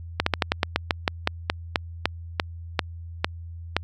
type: slowing click train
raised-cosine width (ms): 0.3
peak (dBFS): -3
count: 17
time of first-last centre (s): 0.2-3.766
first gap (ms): 64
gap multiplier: 1.15
effects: added 84 Hz sine -35 dBFS peak until 3.83 s